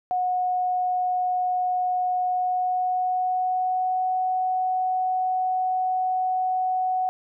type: tone with pitch glide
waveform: sine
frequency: 730 to 742.3 Hz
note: F#5 to F#5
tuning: -24 to +5 cents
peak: -21 dBFS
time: 0.11-7.09 s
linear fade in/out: 0 ms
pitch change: +29 cents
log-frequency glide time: 2.26-4.07 s
effects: none